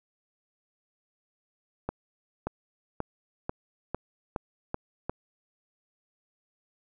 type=accelerating click train; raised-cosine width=1 ms; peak=-16 dBFS; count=8; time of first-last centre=1.89-5.096 s; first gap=580 ms; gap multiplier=0.92; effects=none